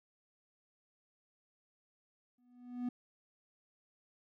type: tone with exponential growth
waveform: triangle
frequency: 245.9 Hz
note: B3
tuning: 7 cents flat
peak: -30 dBFS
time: 2.38-2.89 s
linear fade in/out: 5 ms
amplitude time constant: 110 ms
effects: none